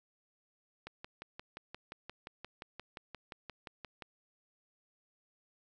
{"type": "click train", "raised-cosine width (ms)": 0.3, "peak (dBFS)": -28, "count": 19, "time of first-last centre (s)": [0.87, 4.022], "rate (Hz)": 5.71, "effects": []}